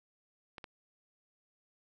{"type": "clicks", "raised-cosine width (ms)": 0.3, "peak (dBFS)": -28, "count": 2, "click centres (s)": [0.582, 0.642], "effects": []}